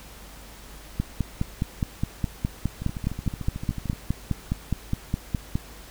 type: two click trains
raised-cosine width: 5 ms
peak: -19 / -11 dBFS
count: 16 / 23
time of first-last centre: 2.82-3.931 / 1-5.555 s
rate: 13.5 / 4.83 Hz
effects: added 50 Hz sine -46 dBFS peak until 5.9 s + pink hiss -46 dBFS RMS until 5.9 s